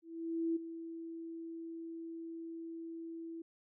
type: tone with ADSR envelope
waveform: sine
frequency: 330.2 Hz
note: E4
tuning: 3 cents sharp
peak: -30 dBFS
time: 0.02-3.42 s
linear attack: 540 ms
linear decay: 12 ms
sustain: -12 dB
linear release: 5 ms
effects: none